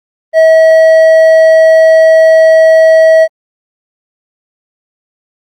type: tone with hard clipping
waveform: sine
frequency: 643 Hz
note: E5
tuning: 43 cents flat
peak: -3 dBFS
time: 0.33-3.28 s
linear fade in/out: 50 ms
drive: 5 dB
effects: Opus 32 kbps